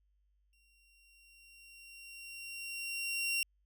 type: tone with exponential growth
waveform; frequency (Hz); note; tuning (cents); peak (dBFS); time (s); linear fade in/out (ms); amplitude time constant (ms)
sawtooth; 2751; F7; -27; -27; 0.53-3.43; 1; 630
effects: added 50 Hz sine -70 dBFS peak until 3.65 s